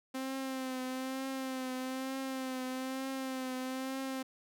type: tone with vibrato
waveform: sawtooth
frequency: 261.6 Hz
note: C4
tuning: in tune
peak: -32 dBFS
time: 0.14-4.23 s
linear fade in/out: 10 ms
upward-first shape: triangle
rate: 1.1 Hz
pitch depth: 40 cents each way
effects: none